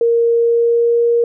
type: tone with pitch glide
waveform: sine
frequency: 466.2 to 470.3 Hz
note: A#4 to A#4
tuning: 0 to +15 cents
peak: -10 dBFS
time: 0.01-1.24 s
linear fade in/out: 2 ms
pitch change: +15 cents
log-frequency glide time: 0.35-1.02 s
effects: none